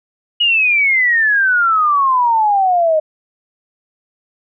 sine exponential sweep, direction down, 2914 to 613 Hz, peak -10 dBFS, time 0.4-3 s, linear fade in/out 10 ms, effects none

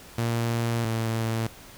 sawtooth tone pair in turn, 116.54 / 113.09 Hz, A#2 / A2, 0 / +48 cents, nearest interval minor second, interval 52 cents, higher first, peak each -20 / -21 dBFS, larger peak first, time 0.18-0.85 / 0.85-1.47 s, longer first, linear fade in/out 5 ms, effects pink hiss -47 dBFS RMS until 1.77 s

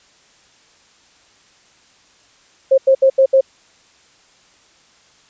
sine tone bursts at uneven times, 534 Hz, C5, 35 cents sharp, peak -7 dBFS, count 5, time 2.71-2.78 / 2.87-2.95 / 3.02-3.1 / 3.18-3.26 / 3.33-3.41 s, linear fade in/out 10 ms, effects white hiss -52 dBFS RMS until 5.29 s + resampled to 16000 Hz

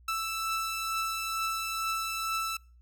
sawtooth beating tone pair, 1320 / 1322.2 Hz, E6 / E6, +2 / +5 cents, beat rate 2.2 Hz, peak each -36 / -27 dBFS, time 0.08-2.57 s, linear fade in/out 5 ms, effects noise-tail reverb RT60 0.4 s tail -26 dB re dry + added 60 Hz sine -54 dBFS peak until 2.81 s

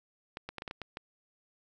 clicks, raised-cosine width 0.3 ms, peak -23 dBFS, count 8, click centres 0.371 / 0.49 / 0.583 / 0.621 / 0.678 / 0.711 / 0.817 / 0.971 s, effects none

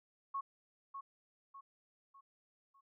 sine tone with echo, 1100 Hz, C#6, 14 cents flat, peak -36 dBFS, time 0.34-0.41 s, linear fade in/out 10 ms, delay 600 ms, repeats 4, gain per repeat -7 dB, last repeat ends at 2.81 s, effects none

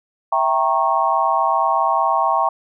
sine chord, E diminished seventh, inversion none, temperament equal with one note detuned, 659.3 / 784 / 932.3 / 1094.7 Hz, E5 / G5 / Bb5 / Db6, 0 / 0 / 0 / -22 cents, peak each -22 / -20 / -20 / -19 dBFS, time 0.32-2.49 s, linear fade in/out 5 ms, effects none

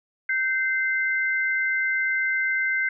sine tone pair together, 1555 / 2073 Hz, G6 / C7, -14 / -17 cents, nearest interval perfect fourth, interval 497 cents, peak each -24 dBFS, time 0.29-2.89 s, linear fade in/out 5 ms, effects none

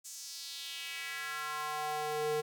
square tone with high-pass filter sweep, 151.6 Hz, D#3, 45 cents flat, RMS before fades -38 dBFS, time 0.04-2.42 s, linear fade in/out 20 ms, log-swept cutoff 7200 to 390 Hz, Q 2.5, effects none

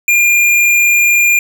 square tone, 2406 Hz, D7, 41 cents sharp, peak -8 dBFS, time 0.08-1.39 s, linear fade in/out 2 ms, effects none

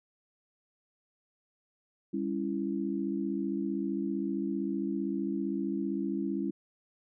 sine chord, C# diminished, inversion second, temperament just, 199.57 / 277.2 / 332.6 Hz, G3 / C#4 / E4, +31 / 0 / +16 cents, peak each -34 dBFS, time 2.13-6.51 s, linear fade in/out 10 ms, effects none

